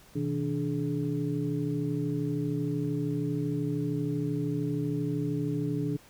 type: tone cluster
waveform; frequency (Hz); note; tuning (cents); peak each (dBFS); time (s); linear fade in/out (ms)
sine; 127.8 / 160.7 / 290.7 / 424.1; C3 / E3 / D4 / G#4; -40 / -44 / -18 / +36; -34 / -32 / -31 / -37; 0.15-5.97; 10
effects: pink hiss -56 dBFS RMS until 6.09 s